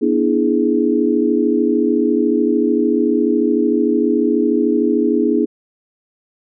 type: tone cluster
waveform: sine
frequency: 242.3 / 295.1 / 328.8 / 419 Hz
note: B3 / D4 / E4 / G#4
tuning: -33 / +8 / -4 / +15 cents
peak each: -18 dBFS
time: 0.01-5.46 s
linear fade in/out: 20 ms
effects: none